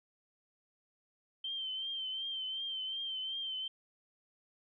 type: tone with vibrato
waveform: sine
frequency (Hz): 3122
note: G7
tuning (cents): -8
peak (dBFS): -36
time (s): 1.44-3.68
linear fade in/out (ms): 5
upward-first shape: triangle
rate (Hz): 2.7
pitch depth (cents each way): 53
effects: none